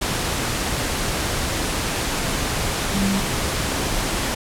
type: tone in noise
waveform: sine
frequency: 196 Hz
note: G3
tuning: in tune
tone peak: -19 dBFS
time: 2.94-3.2 s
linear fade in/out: 10 ms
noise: pink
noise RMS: -23 dBFS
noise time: 0.01-4.35 s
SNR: +1 dB
effects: low-pass 11000 Hz 12 dB/octave